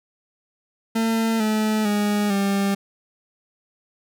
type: tone with pitch steps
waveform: 40% pulse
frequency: 225.4 / 216 / 206.9 / 198.27 Hz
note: A3 / A3 / G#3 / G3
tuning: +42 / -32 / -6 / +20 cents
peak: -18 dBFS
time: 0.95-2.75 s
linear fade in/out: 10 ms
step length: 450 ms
effects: none